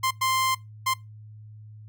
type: tone bursts at uneven times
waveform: sawtooth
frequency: 1046.5 Hz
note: C6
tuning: in tune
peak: -18 dBFS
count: 3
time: 0.03-0.11 / 0.21-0.55 / 0.86-0.94 s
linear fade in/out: 10 ms
effects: noise-tail reverb RT60 0.2 s tail -21 dB re dry + added 107 Hz sine -42 dBFS peak until 1.88 s